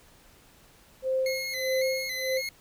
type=tone with tremolo; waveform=sine; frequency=523.3 Hz; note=C5; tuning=in tune; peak=-23 dBFS; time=1.02-2.42 s; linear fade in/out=50 ms; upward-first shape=sine; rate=1.6 Hz; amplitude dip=95%
type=tone with vibrato; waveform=25% pulse; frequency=2093 Hz; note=C7; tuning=in tune; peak=-27 dBFS; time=1.26-2.49 s; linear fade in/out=2 ms; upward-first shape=square; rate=1.8 Hz; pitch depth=54 cents each way
effects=pink hiss -57 dBFS RMS until 2.6 s